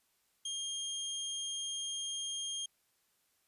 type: tone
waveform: 25% pulse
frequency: 3219 Hz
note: G7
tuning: 45 cents sharp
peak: -33 dBFS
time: 0.45-2.66 s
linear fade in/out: 5 ms
effects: white hiss -75 dBFS RMS until 3.47 s + resampled to 32000 Hz